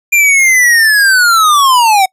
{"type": "linear sweep", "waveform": "square", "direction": "down", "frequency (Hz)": [2400, 740], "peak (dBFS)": -6, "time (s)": [0.12, 2.06], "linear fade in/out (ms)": 10, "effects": ["noise-tail reverb RT60 0.1 s tail -26 dB re dry", "resampled to 32000 Hz"]}